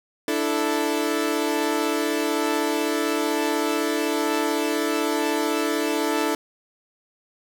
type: chord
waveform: sawtooth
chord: D suspended second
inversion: none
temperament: equal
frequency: 293.7 / 329.6 / 440 Hz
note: D4 / E4 / A4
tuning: 0 / 0 / 0 cents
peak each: -22 dBFS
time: 0.28-6.35 s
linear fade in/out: 2 ms
effects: none